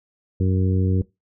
harmonic tone, 93.6 Hz, F#2, 20 cents sharp, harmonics 1 / 2 / 3 / 4 / 5, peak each -18 / -24 / -28 / -30 / -32 dBFS, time 0.4-1.02 s, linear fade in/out 5 ms, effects noise-tail reverb RT60 0.2 s tail -20 dB re dry

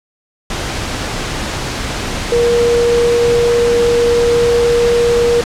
sine tone in noise, 474.4 Hz, A#4, 30 cents sharp, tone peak -9 dBFS, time 2.32-5.41 s, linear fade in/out 2 ms, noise pink, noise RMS -20 dBFS, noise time 0.5-5.44 s, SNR +8 dB, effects low-pass 7000 Hz 12 dB/octave

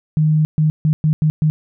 sine tone bursts at uneven times, 154.5 Hz, D#3, 12 cents flat, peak -11 dBFS, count 6, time 0.17-0.45 / 0.58-0.7 / 0.85-0.93 / 1.04-1.13 / 1.22-1.3 / 1.42-1.5 s, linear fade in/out 0 ms, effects none

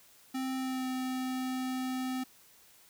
square tone with pitch glide, 261.6 to 257.6 Hz, C4 to C4, 0 to -27 cents, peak -33 dBFS, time 0.34-2.24 s, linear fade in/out 10 ms, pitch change -27 cents, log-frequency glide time 0.57-0.87 s, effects white hiss -60 dBFS RMS until 2.89 s

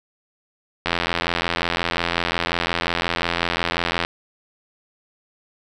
click train, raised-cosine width 0.3 ms, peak -4 dBFS, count 274, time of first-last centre 0.86-4.049 s, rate 85.6 Hz, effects none

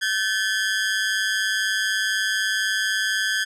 sawtooth ring-modulated tone, 1636 Hz, G#6, 26 cents flat, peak -14 dBFS, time 0.01-3.45 s, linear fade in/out 20 ms, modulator 102 Hz, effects low-pass 9000 Hz 12 dB/octave

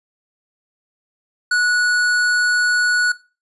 triangle tone with tanh clipping, 1467 Hz, F#6, 15 cents flat, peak -16 dBFS, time 1.51-3.12 s, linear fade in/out 5 ms, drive 17 dB, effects noise-tail reverb RT60 0.3 s tail -17 dB re dry + resampled to 24000 Hz

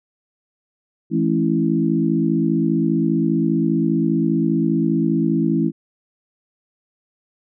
harmonic tone with a mistuned harmonic, 55 Hz, A1, in tune, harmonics 3 / 4 / 5 / 6, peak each -21 / -21 / -21 / -21 dBFS, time 1.1-5.72 s, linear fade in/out 50 ms, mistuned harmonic 4, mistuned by -40 cents, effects none

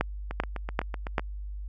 two click trains, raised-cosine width 0.5 ms, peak -9 / -19 dBFS, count 4 / 8, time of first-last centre 0.01-1.182 / 0.31-1.195 s, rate 2.56 / 7.91 Hz, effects added 50 Hz sine -34 dBFS peak until 1.68 s

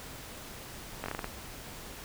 slowing click train, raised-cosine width 0.5 ms, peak -19 dBFS, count 7, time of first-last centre 1.04-1.244 s, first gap 20 ms, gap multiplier 1.21, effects pink hiss -45 dBFS RMS until 2.04 s

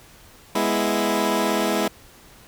15% pulse chord, E major, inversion first, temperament equal, 207.7 / 246.9 / 329.6 Hz, G#3 / B3 / E4, 0 / 0 / 0 cents, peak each -17 / -20 / -17 dBFS, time 0.55-1.88 s, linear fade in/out 5 ms, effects pink hiss -49 dBFS RMS until 2.47 s

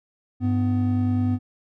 triangle tone pair together, 100 / 250.2 Hz, G2 / B3, +35 / +23 cents, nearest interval octave + major third, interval 1588 cents, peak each -20 dBFS, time 0.4-1.39 s, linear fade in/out 50 ms, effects none

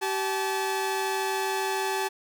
sawtooth tone pair together, 385.7 / 864.4 Hz, G4 / A5, -28 / -31 cents, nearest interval octave + major second, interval 1397 cents, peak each -25 dBFS, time 0.01-2.09 s, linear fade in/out 20 ms, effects none

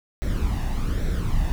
brown noise with flanger, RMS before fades -23 dBFS, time 0.22-1.52 s, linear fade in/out 0 ms, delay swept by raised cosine 0.51 to 1.11 ms, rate 1.2 Hz, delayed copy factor +0.6, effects none

